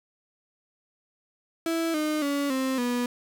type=tone with pitch steps; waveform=35% pulse; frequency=329.6 / 305.8 / 283.6 / 263.1 / 244.1 Hz; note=E4 / D#4 / C#4 / C4 / B3; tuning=0 / -30 / +40 / +10 / -20 cents; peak=-23 dBFS; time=1.66-3.06 s; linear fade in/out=2 ms; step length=280 ms; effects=none